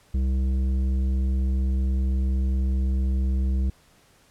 triangle tone with tanh clipping, 65.41 Hz, C2, in tune, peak -22 dBFS, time 0.14-3.7 s, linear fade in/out 5 ms, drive 14 dB, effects pink hiss -58 dBFS RMS until 4.3 s + low-pass 12000 Hz 12 dB/octave

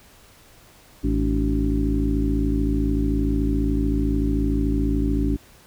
harmonic tone with a mistuned harmonic, 53.6 Hz, A1, 45 cents flat, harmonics 1 / 2 / 3 / 4 / 5 / 6 / 7, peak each -22 / -29 / -31 / -29 / -23 / -36 / -32 dBFS, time 1.03-5.37 s, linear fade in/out 20 ms, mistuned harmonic 5, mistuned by +110 cents, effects pink hiss -51 dBFS RMS until 5.66 s

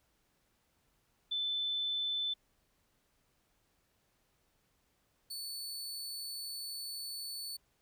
sine / sawtooth tone pair in turn, 3520 / 4464 Hz, A7 / C#8, 0 / +11 cents, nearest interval major third, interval 411 cents, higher second, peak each -32 / -37 dBFS, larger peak first, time 1.31-2.34 / 5.3-7.57 s, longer second, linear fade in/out 10 ms, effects pink hiss -75 dBFS RMS until 7.81 s

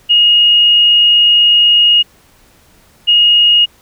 sine tone pair in turn, 2868 / 2868 Hz, F7 / F7, +45 / +45 cents, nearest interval unison, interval 0 cents, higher neither, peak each -5 dBFS, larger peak neither, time 0.09-2.03 / 3.07-3.66 s, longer first, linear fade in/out 20 ms, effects pink hiss -48 dBFS RMS until 3.81 s

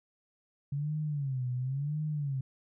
sine tone with vibrato, 138.4 Hz, C#3, 2 cents flat, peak -30 dBFS, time 0.72-2.41 s, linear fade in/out 5 ms, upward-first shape sine, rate 0.95 Hz, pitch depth 180 cents each way, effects none

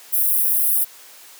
white high-pass noise, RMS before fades -18 dBFS, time 0.12-0.85 s, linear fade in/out 20 ms, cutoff 10000 Hz, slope 48 dB/octave, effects white hiss -44 dBFS RMS until 1.39 s + high-pass 400 Hz 12 dB/octave

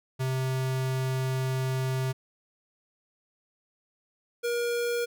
square tone pair in turn, 130.81 / 475.7 Hz, C3 / A#4, 0 / +35 cents, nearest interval octave + minor seventh, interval 2235 cents, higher second, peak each -27 dBFS, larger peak neither, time 0.19-2.13 / 4.43-5.06 s, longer first, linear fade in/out 20 ms, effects none

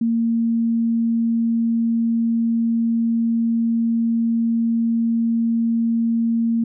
sine tone, 230 Hz, A#3, 23 cents flat, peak -16 dBFS, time 0.01-6.64 s, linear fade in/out 5 ms, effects none

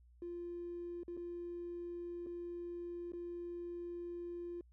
triangle tone with dropouts, 347 Hz, F4, 11 cents flat, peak -38 dBFS, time 0.22-4.61 s, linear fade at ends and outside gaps 2 ms, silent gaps 1.033-1.08 / 1.168-1.174 / 2.263-2.268 / 3.12-3.134 s, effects tanh soft clip ceiling -39 dBFS + added 60 Hz sine -61 dBFS peak until 4.72 s

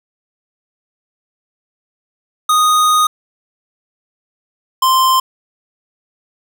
square tone pair in turn, 1241 / 1043.6 Hz, D#6 / C6, -5 / -5 cents, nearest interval minor third, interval 300 cents, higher first, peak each -10 dBFS, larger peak neither, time 2.49-3.07 / 4.82-5.2 s, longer first, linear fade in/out 5 ms, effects none

